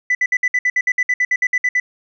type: tone bursts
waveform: sine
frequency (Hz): 1992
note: B6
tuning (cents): +14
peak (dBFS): -11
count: 16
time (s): 0.1-1.8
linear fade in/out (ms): 5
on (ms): 50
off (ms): 60
effects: tanh soft clip ceiling -11 dBFS